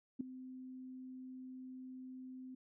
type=tone with ADSR envelope; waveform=sine; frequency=257.4 Hz; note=C4; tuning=28 cents flat; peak=-32 dBFS; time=0.19-2.55 s; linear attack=17 ms; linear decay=4 ms; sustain=-15 dB; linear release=7 ms; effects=none